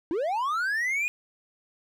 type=linear sweep; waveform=triangle; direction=up; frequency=300.1 to 2489 Hz; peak=-23 dBFS; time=0.11-1.08 s; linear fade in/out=0 ms; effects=none